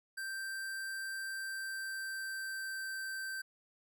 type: tone with pitch glide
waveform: square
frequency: 1568 to 1557.2 Hz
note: G6 to G6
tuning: 0 to -12 cents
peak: -39 dBFS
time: 0.17-3.42 s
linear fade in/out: 10 ms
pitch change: -12 cents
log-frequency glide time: 1.28-2.86 s
effects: none